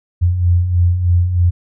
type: beating tone pair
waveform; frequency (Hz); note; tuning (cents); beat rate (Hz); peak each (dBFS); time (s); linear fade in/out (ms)
sine; 85.5 / 88.7; F2 / F2; -36 / +27; 3.2; -19 / -11; 0.21-1.51; 20
effects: none